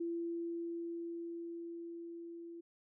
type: tone with level ramp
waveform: sine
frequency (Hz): 338.3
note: E4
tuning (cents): +45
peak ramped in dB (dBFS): -35 to -46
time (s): 0-2.61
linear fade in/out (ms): 10
effects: none